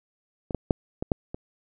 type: clicks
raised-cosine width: 2 ms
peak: -19 / -12 / -6 / -15 / -8 / -20 dBFS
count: 6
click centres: 0.508 / 0.547 / 0.708 / 1.025 / 1.118 / 1.345 s
effects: none